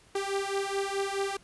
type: beating tone pair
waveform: sawtooth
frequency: 392 / 396.7 Hz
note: G4 / G4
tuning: 0 / +21 cents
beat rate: 4.7 Hz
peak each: -28 dBFS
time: 0.15-1.37 s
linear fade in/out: 5 ms
effects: pink hiss -59 dBFS RMS until 1.43 s + resampled to 24000 Hz